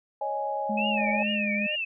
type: chord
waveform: sine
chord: C# suspended second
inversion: none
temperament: just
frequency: 554.4 / 623.7 / 831.5 Hz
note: C#5 / D#5 / G#5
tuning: 0 / +4 / +2 cents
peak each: -33 / -34 / -29 dBFS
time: 0.21-1.23 s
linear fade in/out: 5 ms
type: tone with pitch glide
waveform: sine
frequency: 212.4 to 208.8 Hz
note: G#3 to G#3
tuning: +39 to +10 cents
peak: -28 dBFS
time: 0.69-1.67 s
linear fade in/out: 10 ms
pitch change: -29 cents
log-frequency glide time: 1.34-1.53 s
type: tone with vibrato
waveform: sine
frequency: 2536 Hz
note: D#7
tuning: 32 cents sharp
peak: -27 dBFS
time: 0.77-1.85 s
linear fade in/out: 10 ms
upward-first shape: triangle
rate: 2.3 Hz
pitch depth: 220 cents each way
type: harmonic tone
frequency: 607 Hz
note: D#5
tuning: 43 cents flat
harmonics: 1 / 3 / 4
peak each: -34 / -39 / -40 dBFS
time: 0.97-1.76 s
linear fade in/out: 10 ms
effects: none